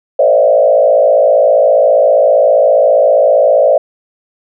sine tone with frequency modulation, 587 Hz, D5, 1 cent flat, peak -5 dBFS, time 0.19-3.78 s, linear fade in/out 5 ms, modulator 55 Hz, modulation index 1.5, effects none

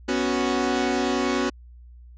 sawtooth chord, B suspended second, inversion none, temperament equal, 246.9 / 277.2 / 370 Hz, B3 / C#4 / F#4, 0 / 0 / 0 cents, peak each -22 dBFS, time 0.08-1.5 s, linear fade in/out 10 ms, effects added 60 Hz sine -43 dBFS peak until 2.17 s + resampled to 16000 Hz

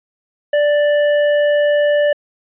sine tone with hard clipping, 587.3 Hz, D5, in tune, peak -13 dBFS, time 0.53-2.13 s, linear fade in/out 5 ms, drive 9 dB, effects resampled to 8000 Hz

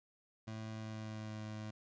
25% pulse tone with pitch glide, 110 to 107.74 Hz, A2 to A2, 0 to -36 cents, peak -39 dBFS, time 0.47-1.71 s, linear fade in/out 10 ms, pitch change -36 cents, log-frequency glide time 0.73-1.41 s, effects resampled to 16000 Hz + 13-bit

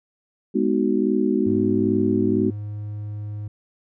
sine chord, G# minor seventh, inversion none, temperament just, 207.7 / 249.2 / 311.5 / 373.8 Hz, G#3 / B3 / D#4 / F#4, 0 / +16 / +2 / +18 cents, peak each -23 dBFS, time 0.54-2.51 s, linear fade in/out 20 ms
triangle tone with pitch glide, 103.83 to 104.55 Hz, G#2 to G#2, 0 to +12 cents, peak -26 dBFS, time 1.46-3.48 s, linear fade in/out 5 ms, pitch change +12 cents, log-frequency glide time 2.4-2.8 s
effects none

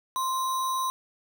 sine tone with sample-and-hold, 1046.5 Hz, C6, in tune, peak -25 dBFS, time 0.16-0.9 s, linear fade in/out 0 ms, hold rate 4900 Hz, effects none

